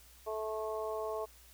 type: harmonic tone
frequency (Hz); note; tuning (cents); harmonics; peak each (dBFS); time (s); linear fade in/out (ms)
217.8; A3; -17; 2 / 3 / 4 / 5; -38 / -39 / -45 / -43; 0.26-1.26; 20
effects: added 60 Hz sine -60 dBFS peak until 1.53 s + white hiss -60 dBFS RMS until 1.53 s